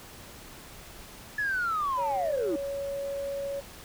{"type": "linear sweep", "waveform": "sine", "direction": "down", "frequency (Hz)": [1727, 294], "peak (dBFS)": -25, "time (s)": [1.38, 2.56], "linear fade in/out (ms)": 5}
{"type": "tone", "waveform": "sine", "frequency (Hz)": 558, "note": "C#5", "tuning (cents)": 11, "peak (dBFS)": -30, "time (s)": [1.97, 3.61], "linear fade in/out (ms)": 20}
{"effects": ["tanh soft clip ceiling -22 dBFS", "pink hiss -47 dBFS RMS until 3.84 s"]}